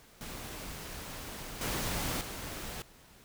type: noise with level steps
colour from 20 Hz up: pink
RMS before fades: -43 / -34 / -41 dBFS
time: 0.21-2.82 s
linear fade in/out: 0 ms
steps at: 1.61 / 2.21 s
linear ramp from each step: 2 ms
effects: pink hiss -58 dBFS RMS until 3.24 s